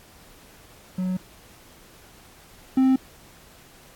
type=tone pair in turn; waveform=triangle; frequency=184.5 / 262.4 Hz; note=F#3 / C4; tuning=-5 / +5 cents; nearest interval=tritone; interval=610 cents; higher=second; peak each=-21 / -13 dBFS; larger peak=second; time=0.98-1.17 / 2.77-2.96 s; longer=neither; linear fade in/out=5 ms; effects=pink hiss -51 dBFS RMS until 3.95 s + AAC 64 kbps